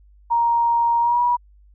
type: tone with pitch glide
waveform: sine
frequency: 937 to 967.2 Hz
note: A#5 to B5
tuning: +9 to -36 cents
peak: -15 dBFS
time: 0.3-1.37 s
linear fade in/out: 20 ms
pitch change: +55 cents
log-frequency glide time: 1-1.21 s
effects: added 50 Hz sine -48 dBFS peak until 1.74 s